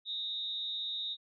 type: tone with amplitude modulation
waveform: sine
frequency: 3729 Hz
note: A#7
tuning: in tune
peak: -31 dBFS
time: 0.05-1.17 s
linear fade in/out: 50 ms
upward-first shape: sine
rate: 216 Hz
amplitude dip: 75%
effects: none